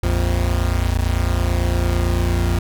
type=tone pair together; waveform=40% pulse; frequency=58.07 / 87 Hz; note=A#1 / F2; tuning=-6 / -6 cents; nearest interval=perfect fifth; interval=700 cents; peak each=-18 dBFS; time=0.03-2.59 s; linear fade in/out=5 ms; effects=none